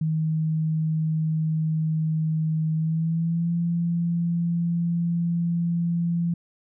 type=tone with pitch glide; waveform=sine; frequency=158 to 170.32 Hz; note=D#3 to F3; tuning=+27 to -43 cents; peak=-21 dBFS; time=0.01-6.34 s; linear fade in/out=5 ms; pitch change=+130 cents; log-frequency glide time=2.74-3.52 s; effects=none